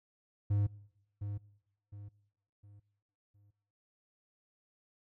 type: tone with echo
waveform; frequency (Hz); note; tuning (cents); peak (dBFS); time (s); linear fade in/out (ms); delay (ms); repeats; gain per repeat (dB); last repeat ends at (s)
triangle; 102.1; G#2; -29; -25; 0.5-0.67; 10; 710; 4; -9; 3.51
effects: noise-tail reverb RT60 0.9 s tail -23 dB re dry